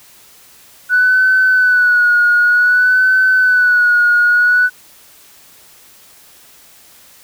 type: tone with vibrato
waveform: sine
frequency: 1480 Hz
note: F#6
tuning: in tune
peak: -7 dBFS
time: 0.89-4.7 s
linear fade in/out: 50 ms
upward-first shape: sine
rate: 0.54 Hz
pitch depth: 47 cents each way
effects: tanh soft clip ceiling -3 dBFS + white hiss -44 dBFS RMS until 7.23 s